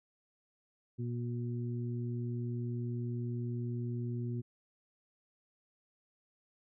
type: harmonic tone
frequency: 120 Hz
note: B2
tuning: 49 cents flat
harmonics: 1 / 2 / 3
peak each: -35 / -41 / -45 dBFS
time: 0.98-4.42 s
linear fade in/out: 20 ms
effects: none